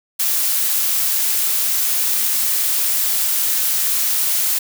blue noise, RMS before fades -18 dBFS, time 0.19-4.59 s, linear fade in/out 10 ms, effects none

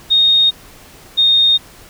sine tone pair in turn, 3709 / 3690 Hz, A#7 / A#7, -9 / -18 cents, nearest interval unison, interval 9 cents, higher first, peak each -8 dBFS, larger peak neither, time 0.1-0.51 / 1.17-1.58 s, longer neither, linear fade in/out 20 ms, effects pink hiss -41 dBFS RMS until 1.89 s

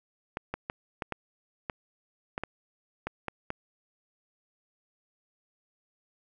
clicks, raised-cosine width 0.5 ms, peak -17 dBFS, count 11, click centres 0.371 / 0.54 / 0.699 / 1.022 / 1.123 / 1.698 / 2.379 / 2.436 / 3.07 / 3.283 / 3.504 s, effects none

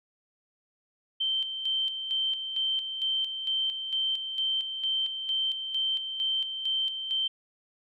sine tone with tremolo, 3117 Hz, G7, 11 cents flat, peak -25 dBFS, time 1.2-7.28 s, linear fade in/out 10 ms, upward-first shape square, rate 2.2 Hz, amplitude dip 55%, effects none

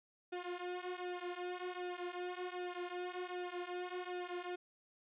sawtooth tone with flanger, 358.5 Hz, F4, 45 cents sharp, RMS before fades -43 dBFS, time 0.32-4.56 s, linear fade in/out 10 ms, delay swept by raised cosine 1.8 to 6.6 ms, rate 1.3 Hz, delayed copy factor -0.85, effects resampled to 8000 Hz

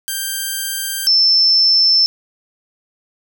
5% pulse / sine tone pair in turn, 1579 / 5311 Hz, G6 / E8, +12 / +12 cents, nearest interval octave + major sixth, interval 2100 cents, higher second, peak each -9 dBFS, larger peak neither, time 0.08-1.07 / 1.07-2.06 s, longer neither, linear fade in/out 0 ms, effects 8-bit

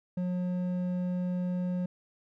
sine tone with hard clipping, 180.1 Hz, F#3, 46 cents flat, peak -30 dBFS, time 0.17-1.86 s, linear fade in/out 5 ms, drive 6 dB, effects none

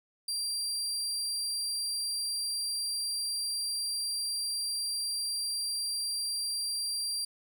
30% pulse tone, 4732 Hz, D8, 12 cents sharp, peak -28 dBFS, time 0.28-7.25 s, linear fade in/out 5 ms, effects none

